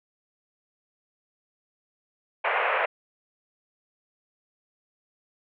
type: band-pass noise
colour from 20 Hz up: pink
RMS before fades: -25 dBFS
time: 2.44-2.86 s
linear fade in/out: 10 ms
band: 500 to 2600 Hz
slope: 48 dB/octave
effects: none